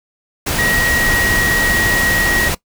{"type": "tone in noise", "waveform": "sine", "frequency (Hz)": 1900, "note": "A#6", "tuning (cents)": 33, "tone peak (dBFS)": -15, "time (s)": [0.58, 2.49], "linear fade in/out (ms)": 10, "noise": "pink", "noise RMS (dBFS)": -18, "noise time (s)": [0.46, 2.55], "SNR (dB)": 0, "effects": ["noise-tail reverb RT60 0.1 s tail -20 dB re dry"]}